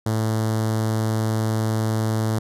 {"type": "tone with notch filter", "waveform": "sawtooth", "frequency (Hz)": 110, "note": "A2", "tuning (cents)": 0, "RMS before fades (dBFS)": -22, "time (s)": [0.06, 2.39], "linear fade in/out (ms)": 5, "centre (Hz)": 2500, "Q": 1, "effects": ["resampled to 32000 Hz"]}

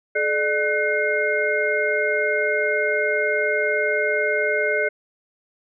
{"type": "tone cluster", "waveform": "sine", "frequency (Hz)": [428.7, 599, 1503, 2133], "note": ["A4", "D5", "F#6", "C7"], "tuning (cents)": [-45, 34, 27, 33], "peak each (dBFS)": -24, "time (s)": [0.15, 4.89], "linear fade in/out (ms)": 10, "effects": []}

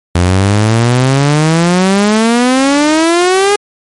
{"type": "exponential sweep", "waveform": "sawtooth", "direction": "up", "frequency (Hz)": [86, 415.3], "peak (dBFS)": -3, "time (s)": [0.15, 3.56], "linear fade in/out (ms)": 5, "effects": ["MP3 48 kbps"]}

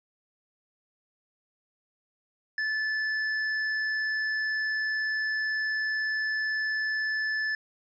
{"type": "tone with hard clipping", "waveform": "sine", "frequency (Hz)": 1741, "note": "A6", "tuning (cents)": -19, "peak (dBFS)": -28, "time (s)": [2.58, 7.55], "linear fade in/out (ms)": 2, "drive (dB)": 6, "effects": ["resampled to 16000 Hz"]}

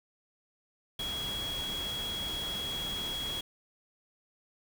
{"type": "tone in noise", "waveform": "sine", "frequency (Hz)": 3322, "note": "G#7", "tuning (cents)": 0, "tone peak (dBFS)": -34, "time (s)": [0.99, 3.41], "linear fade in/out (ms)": 5, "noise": "pink", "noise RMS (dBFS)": -41, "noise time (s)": [0.99, 3.41], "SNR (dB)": 4, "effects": []}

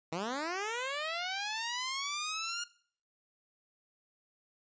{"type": "linear sweep", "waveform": "10% pulse", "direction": "up", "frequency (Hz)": [154, 1429], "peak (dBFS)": -26, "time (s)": [0.12, 2.64], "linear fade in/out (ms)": 5, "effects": ["noise-tail reverb RT60 0.5 s tail -19 dB re dry", "resampled to 16000 Hz"]}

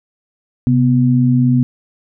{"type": "tone pair together", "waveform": "sine", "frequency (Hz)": [130.79, 246.9], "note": ["C3", "B3"], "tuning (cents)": [0, 0], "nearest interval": "major seventh", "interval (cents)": 1100, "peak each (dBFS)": -12, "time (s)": [0.67, 1.63], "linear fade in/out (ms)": 0, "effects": []}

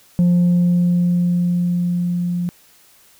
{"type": "tone with level ramp", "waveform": "sine", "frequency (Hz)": 175.8, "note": "F3", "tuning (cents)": 12, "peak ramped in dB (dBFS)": [-8, -18], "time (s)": [0.19, 2.49], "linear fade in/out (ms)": 0, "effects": ["tanh soft clip ceiling -10 dBFS", "white hiss -51 dBFS RMS until 3.19 s"]}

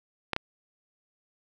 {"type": "clicks", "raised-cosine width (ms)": 0.3, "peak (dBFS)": -11, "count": 2, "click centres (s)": [0.333, 0.364], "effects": []}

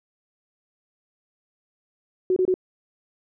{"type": "tone bursts", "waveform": "sine", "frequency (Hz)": 370, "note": "F#4", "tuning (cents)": 0, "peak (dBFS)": -17, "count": 3, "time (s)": [2.3, 2.541], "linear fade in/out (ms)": 2, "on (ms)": 63, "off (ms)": 26, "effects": []}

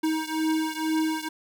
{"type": "beating tone pair", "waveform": "square", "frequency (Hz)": [315.3, 317.4], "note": ["D#4", "D#4"], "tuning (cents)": [23, 35], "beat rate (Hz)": 2.1, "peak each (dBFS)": [-27, -29], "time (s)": [0.03, 1.29], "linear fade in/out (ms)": 10, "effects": []}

